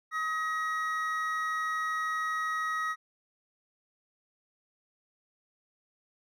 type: tone pair together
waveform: triangle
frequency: 1267.3 / 1900 Hz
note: D#6 / A#6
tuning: +31 / +33 cents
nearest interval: perfect fifth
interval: 702 cents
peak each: -29 / -32 dBFS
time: 0.11-2.96 s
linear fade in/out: 50 ms
effects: none